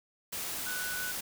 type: tone in noise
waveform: sine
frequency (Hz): 1486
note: F#6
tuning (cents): +7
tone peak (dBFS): -36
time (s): 0.66-1.12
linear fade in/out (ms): 10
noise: white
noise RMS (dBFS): -37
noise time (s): 0.32-1.21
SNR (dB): -2
effects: none